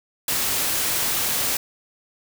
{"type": "noise", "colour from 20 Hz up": "white", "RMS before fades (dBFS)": -23, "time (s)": [0.28, 1.57], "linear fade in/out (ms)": 2, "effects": []}